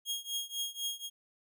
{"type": "tone with tremolo", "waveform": "sawtooth", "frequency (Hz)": 3265, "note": "G#7", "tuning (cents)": -30, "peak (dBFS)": -28, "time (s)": [0.05, 1.1], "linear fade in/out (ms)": 50, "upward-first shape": "triangle", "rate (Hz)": 4, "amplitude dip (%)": 95, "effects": []}